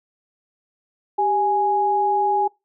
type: tone pair together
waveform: sine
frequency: 392.2 / 830.6 Hz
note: G4 / G#5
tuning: +1 / 0 cents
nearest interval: octave + minor second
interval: 1299 cents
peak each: -24 / -17 dBFS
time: 1.18-2.48 s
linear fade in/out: 10 ms
effects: noise-tail reverb RT60 0.2 s tail -22 dB re dry